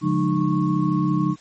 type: tone cluster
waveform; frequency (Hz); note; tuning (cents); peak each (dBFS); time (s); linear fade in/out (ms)
sine; 142.2 / 176.4 / 208.2 / 305.1 / 1100; C#3 / F3 / G#3 / D#4 / C#6; +45 / +18 / +5 / -34 / -14; -24 / -22 / -27 / -22 / -29; 0.01-1.36; 50
effects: white hiss -51 dBFS RMS until 1.4 s + MP3 32 kbps